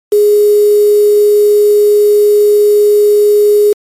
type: tone with quantisation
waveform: sine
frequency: 415.5 Hz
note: G#4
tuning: 1 cent sharp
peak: -4 dBFS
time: 0.12-3.73 s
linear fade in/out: 5 ms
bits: 4
effects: MP3 64 kbps